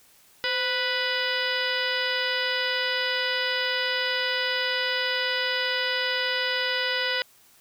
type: harmonic tone with a mistuned harmonic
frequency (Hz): 493.9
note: B4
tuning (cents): 0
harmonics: 1 / 2 / 3 / 4 / 5 / 6 / 7 / 8 / 9 / 10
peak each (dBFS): -32 / -37 / -30 / -30 / -37 / -31 / -35 / -35 / -42 / -34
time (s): 0.44-7.22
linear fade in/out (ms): 0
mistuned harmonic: 1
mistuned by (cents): +67
effects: white hiss -57 dBFS RMS until 7.6 s